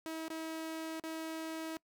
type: tone with dropouts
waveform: sawtooth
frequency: 321.3 Hz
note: E4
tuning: 44 cents flat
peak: -35 dBFS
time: 0.06-1.77 s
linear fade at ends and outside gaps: 0 ms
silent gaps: 0.282-0.302 / 0.998-1.038 s
effects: noise-tail reverb RT60 0.1 s tail -24 dB re dry